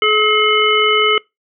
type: harmonic tone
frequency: 427.5 Hz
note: A4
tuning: 50 cents flat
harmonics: 1 / 3 / 5 / 7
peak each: -16 / -16 / -16 / -16 dBFS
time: 0.02-1.18 s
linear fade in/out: 2 ms
effects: noise-tail reverb RT60 0.2 s tail -24 dB re dry